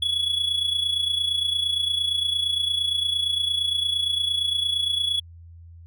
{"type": "tone with amplitude modulation", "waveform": "triangle", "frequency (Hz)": 3380, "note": "G#7", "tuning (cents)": 30, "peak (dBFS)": -17, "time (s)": [0.02, 5.2], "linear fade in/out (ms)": 5, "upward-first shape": "sine", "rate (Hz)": 28.7, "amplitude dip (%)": 65, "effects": ["added 84 Hz sine -42 dBFS peak until 5.86 s"]}